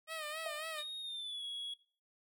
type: tone with vibrato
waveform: 10% pulse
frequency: 622.3 Hz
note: D#5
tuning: in tune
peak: -32 dBFS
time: 0.07-0.84 s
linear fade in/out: 50 ms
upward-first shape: sine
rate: 3.7 Hz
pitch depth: 73 cents each way
type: tone with exponential decay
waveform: sine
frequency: 659 Hz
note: E5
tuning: 1 cent flat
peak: -37 dBFS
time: 0.46-0.77 s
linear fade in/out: 2 ms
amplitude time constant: 66 ms
type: tone with pitch glide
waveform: triangle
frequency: 3729 to 3341 Hz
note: A#7 to G#7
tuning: 0 to +10 cents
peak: -39 dBFS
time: 0.78-1.74 s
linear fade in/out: 5 ms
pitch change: -190 cents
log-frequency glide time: 1.01-1.44 s
effects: noise-tail reverb RT60 0.4 s tail -17 dB re dry